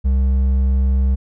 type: tone with hard clipping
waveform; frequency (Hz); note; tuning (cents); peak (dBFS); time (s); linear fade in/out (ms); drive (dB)
triangle; 66.1; C2; +18; -14; 0.04-1.16; 20; 8
effects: none